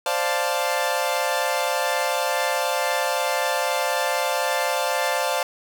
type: chord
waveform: sawtooth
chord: D minor seventh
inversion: third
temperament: equal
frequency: 523.3 / 587.3 / 698.5 / 880 Hz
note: C5 / D5 / F5 / A5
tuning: 0 / 0 / 0 / 0 cents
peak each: -23 dBFS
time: 0.06-5.43 s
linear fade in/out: 2 ms
effects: none